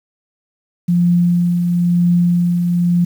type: tone with tremolo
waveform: sine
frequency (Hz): 174.61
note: F3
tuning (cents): 0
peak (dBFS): -9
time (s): 0.88-3.05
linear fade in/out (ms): 10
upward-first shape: triangle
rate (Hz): 1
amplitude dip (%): 40
effects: 7-bit